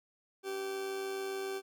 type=tone with amplitude modulation; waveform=40% pulse; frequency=387.6 Hz; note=G4; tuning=20 cents flat; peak=-33 dBFS; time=0.43-1.62 s; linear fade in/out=50 ms; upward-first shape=sine; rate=107 Hz; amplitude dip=40%; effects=none